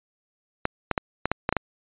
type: clicks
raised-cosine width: 0.5 ms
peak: -7 dBFS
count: 8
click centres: 0.654 / 0.913 / 0.978 / 1.256 / 1.316 / 1.491 / 1.526 / 1.567 s
effects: resampled to 8000 Hz